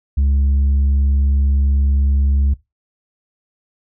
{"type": "tone", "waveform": "sine", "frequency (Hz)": 69.3, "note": "C#2", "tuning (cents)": 0, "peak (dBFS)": -9, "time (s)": [0.17, 2.54], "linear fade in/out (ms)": 10, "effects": ["noise-tail reverb RT60 0.2 s tail -20 dB re dry", "tanh soft clip ceiling -11 dBFS"]}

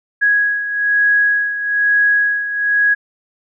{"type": "beating tone pair", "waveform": "sine", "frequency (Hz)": [1661.2, 1662.3], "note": ["G#6", "G#6"], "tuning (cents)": [0, 1], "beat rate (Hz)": 1.1, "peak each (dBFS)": [-13, -19], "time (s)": [0.21, 2.95], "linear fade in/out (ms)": 20, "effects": []}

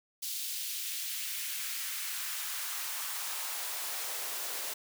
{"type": "noise with high-pass filter sweep", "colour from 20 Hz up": "white", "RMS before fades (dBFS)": -37, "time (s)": [0.22, 4.74], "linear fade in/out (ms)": 10, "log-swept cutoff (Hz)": [3800, 430], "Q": 1.2, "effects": []}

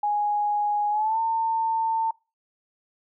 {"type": "tone with pitch glide", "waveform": "sine", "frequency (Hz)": [830, 899.9], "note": ["G#5", "A5"], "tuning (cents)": [-1, 39], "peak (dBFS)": -21, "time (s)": [0.03, 2.11], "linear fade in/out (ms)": 5, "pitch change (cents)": 140, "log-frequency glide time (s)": [0.9, 1.19], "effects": ["noise-tail reverb RT60 0.3 s tail -24 dB re dry"]}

